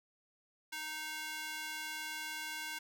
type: tone with high-pass filter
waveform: square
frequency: 309.7 Hz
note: D#4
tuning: 8 cents flat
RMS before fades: -42 dBFS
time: 0.72-2.79 s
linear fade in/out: 10 ms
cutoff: 1600 Hz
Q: 1.1
effects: none